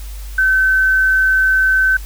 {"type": "tone", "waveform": "sine", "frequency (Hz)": 1532, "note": "G6", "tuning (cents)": -40, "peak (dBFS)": -10, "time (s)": [0.38, 1.97], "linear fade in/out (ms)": 5, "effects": ["added 50 Hz sine -26 dBFS peak until 2.05 s", "white hiss -40 dBFS RMS until 2.05 s"]}